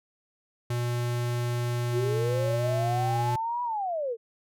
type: tone with pitch glide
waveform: square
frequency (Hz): 120.7 to 119.94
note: B2 to A#2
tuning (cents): -39 to +50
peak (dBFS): -27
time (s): 0.7-3.36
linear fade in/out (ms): 5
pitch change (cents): -11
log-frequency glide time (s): 2.1-2.4
type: linear two-way sweep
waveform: sine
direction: up then down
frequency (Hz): 346.8 to 982 to 434.1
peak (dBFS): -27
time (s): 1.92-4.17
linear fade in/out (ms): 50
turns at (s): 3.63
effects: none

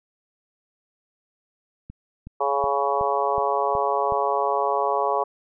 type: click train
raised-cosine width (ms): 5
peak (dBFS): -25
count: 7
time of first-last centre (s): 1.9-4.122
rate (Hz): 2.7
type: harmonic tone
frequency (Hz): 140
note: C#3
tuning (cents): +18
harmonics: 3 / 4 / 5 / 6 / 7 / 8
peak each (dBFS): -27 / -27 / -27 / -27 / -27 / -27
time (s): 2.4-5.24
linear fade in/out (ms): 10
effects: none

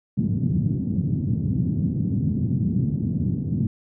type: band-pass noise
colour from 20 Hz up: pink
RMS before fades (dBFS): -23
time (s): 0.17-3.67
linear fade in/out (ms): 5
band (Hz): 110 to 220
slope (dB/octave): 24
effects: none

